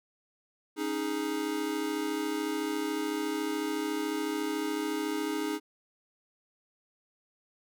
square chord, C# suspended second, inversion none, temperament equal, 277.2 / 311.1 / 415.3 Hz, C#4 / D#4 / G#4, 0 / 0 / 0 cents, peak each -38 / -33 / -36 dBFS, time 0.76-5.6 s, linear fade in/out 50 ms, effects none

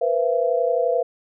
sine tone cluster, 480.5 / 512 / 674 Hz, B4 / C5 / E5, -48 / -38 / +38 cents, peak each -22 dBFS, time 0.01-1.03 s, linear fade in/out 10 ms, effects none

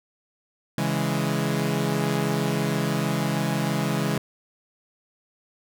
sawtooth chord, C# minor, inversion none, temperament equal, 138.59 / 164.81 / 207.7 Hz, C#3 / E3 / G#3, 0 / 0 / 0 cents, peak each -23 dBFS, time 0.78-4.18 s, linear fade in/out 2 ms, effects none

